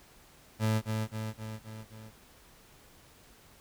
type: tone with echo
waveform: 30% pulse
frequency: 109.5 Hz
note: A2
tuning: 8 cents flat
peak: -23 dBFS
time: 0.59-0.82 s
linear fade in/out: 50 ms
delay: 260 ms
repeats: 5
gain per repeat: -4 dB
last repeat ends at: 2.12 s
effects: pink hiss -58 dBFS RMS until 3.6 s